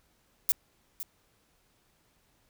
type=noise with echo; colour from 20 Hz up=violet; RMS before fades=-24 dBFS; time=0.49-0.52 s; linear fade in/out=0 ms; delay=510 ms; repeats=1; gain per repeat=-13 dB; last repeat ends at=1.03 s; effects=pink hiss -69 dBFS RMS until 2.49 s